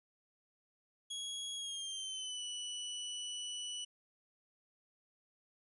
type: tone with pitch glide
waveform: sawtooth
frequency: 3322 to 2960 Hz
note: G#7 to F#7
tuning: 0 to 0 cents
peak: -37 dBFS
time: 1.1-3.85 s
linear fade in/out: 10 ms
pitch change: -200 cents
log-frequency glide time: 1.55-2.43 s
effects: resampled to 24000 Hz